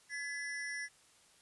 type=ring-modulated tone; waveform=square; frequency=1851 Hz; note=A#6; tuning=13 cents flat; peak=-36 dBFS; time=0.09-0.89 s; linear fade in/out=50 ms; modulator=149 Hz; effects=white hiss -65 dBFS RMS until 1.41 s + resampled to 24000 Hz